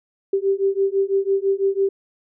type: beating tone pair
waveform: sine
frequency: 388.5 / 394.5 Hz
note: G4 / G4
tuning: -16 / +11 cents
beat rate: 6 Hz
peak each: -20 dBFS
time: 0.33-1.89 s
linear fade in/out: 5 ms
effects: none